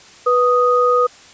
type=tone pair together; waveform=sine; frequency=492 / 1244.5 Hz; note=B4 / D#6; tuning=-7 / 0 cents; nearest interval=octave + major third; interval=1607 cents; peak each=-14 dBFS; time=0.26-1.07 s; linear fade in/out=10 ms; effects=white hiss -43 dBFS RMS until 1.33 s + resampled to 16000 Hz